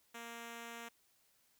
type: tone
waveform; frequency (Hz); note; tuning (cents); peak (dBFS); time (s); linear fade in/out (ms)
5% pulse; 233.1; A#3; 0; -35; 0.14-0.89; 10
effects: white hiss -73 dBFS RMS until 1.59 s